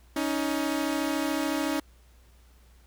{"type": "tone pair together", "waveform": "sawtooth", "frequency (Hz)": [280.2, 314], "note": ["C#4", "D#4"], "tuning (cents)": [19, 16], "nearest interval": "major second", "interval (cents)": 197, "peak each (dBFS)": [-25, -25], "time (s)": [0.16, 1.8], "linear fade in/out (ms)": 5, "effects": ["added 60 Hz sine -54 dBFS peak until 2.86 s", "pink hiss -63 dBFS RMS until 2.86 s"]}